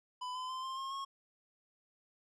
square tone with pitch steps, 1000 / 1017.5 / 1035.3 / 1053.4 / 1071.8 / 1090.5 Hz, B5 / C6 / C6 / C6 / C6 / C#6, +21 / -49 / -19 / +11 / +41 / -29 cents, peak -39 dBFS, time 0.21-1.05 s, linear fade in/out 10 ms, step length 140 ms, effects low-pass 6000 Hz 12 dB/octave

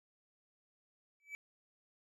triangle tone with exponential growth, 2300 Hz, D7, 37 cents flat, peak -37 dBFS, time 1.2-1.35 s, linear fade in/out 0 ms, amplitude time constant 31 ms, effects none

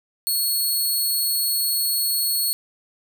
10% pulse tone, 4346 Hz, C#8, 35 cents flat, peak -13 dBFS, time 0.27-2.53 s, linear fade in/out 0 ms, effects none

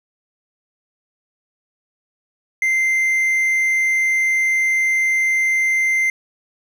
triangle tone, 2084 Hz, C7, 7 cents flat, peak -13 dBFS, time 2.62-6.1 s, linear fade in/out 2 ms, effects none

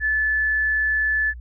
sine tone, 1736 Hz, A6, 24 cents flat, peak -18 dBFS, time 0-1.34 s, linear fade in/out 50 ms, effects added 60 Hz sine -34 dBFS peak until 1.4 s

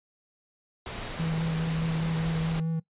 pink noise, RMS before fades -36 dBFS, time 0.86-2.6 s, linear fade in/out 2 ms
triangle tone with vibrato, 162.1 Hz, E3, 29 cents flat, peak -24 dBFS, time 1.19-2.8 s, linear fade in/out 10 ms, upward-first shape sine, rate 4.8 Hz, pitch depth 16 cents each way
effects noise-tail reverb RT60 0.1 s tail -20 dB re dry + resampled to 8000 Hz

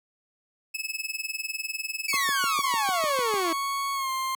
sawtooth tone with tremolo, 2592 Hz, E7, 30 cents flat, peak -23 dBFS, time 0.74-2.17 s, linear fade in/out 10 ms, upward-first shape triangle, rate 20 Hz, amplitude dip 100%
sawtooth exponential sweep, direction down, 2349 to 318.7 Hz, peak -22 dBFS, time 2.08-3.53 s, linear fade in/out 5 ms
40% pulse tone with pitch glide, 1108.7 to 1055 Hz, C#6 to C6, 0 to +14 cents, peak -26 dBFS, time 2.13-4.35 s, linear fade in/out 2 ms, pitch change -86 cents, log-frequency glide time 3.94-4.1 s
click train, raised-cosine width 2 ms, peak -22 dBFS, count 9, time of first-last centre 2.14-3.339 s, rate 6.67 Hz
effects high-pass 200 Hz 12 dB/octave

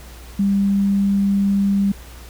sine tone, 198.6 Hz, G3, 23 cents sharp, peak -14 dBFS, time 0.39-1.92 s, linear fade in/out 5 ms, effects added 60 Hz sine -37 dBFS peak until 2.29 s + pink hiss -43 dBFS RMS until 2.29 s

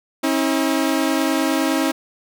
sawtooth tone pair together, 270.3 / 320 Hz, C#4 / D#4, -44 / +49 cents, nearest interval minor third, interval 293 cents, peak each -16 / -16 dBFS, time 0.23-1.92 s, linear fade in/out 10 ms, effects none

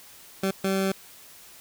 20% pulse tone bursts at uneven times, 192.7 Hz, G3, 29 cents flat, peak -18 dBFS, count 2, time 0.43-0.51 / 0.64-0.92 s, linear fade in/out 5 ms, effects white hiss -49 dBFS RMS until 1.6 s

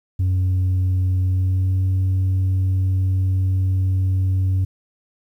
sine tone with pitch glide, 92.5 to 94.06 Hz, F#2 to F#2, 0 to +29 cents, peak -13 dBFS, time 0.19-4.65 s, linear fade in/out 10 ms, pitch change +29 cents, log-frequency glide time 1.23-1.82 s, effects tanh soft clip ceiling -15 dBFS + 9-bit

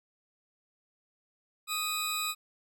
20% pulse tone pair together, 1244.5 / 3951 Hz, D#6 / B7, 0 / 0 cents, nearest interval octave + minor sixth, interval 2000 cents, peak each -28 dBFS, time 1.67-2.35 s, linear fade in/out 50 ms, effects none

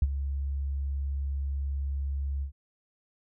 sine tone with ADSR envelope, 69.3 Hz, C#2, in tune, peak -17 dBFS, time 0.02-2.52 s, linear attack 4 ms, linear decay 40 ms, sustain -11 dB, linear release 98 ms, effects none

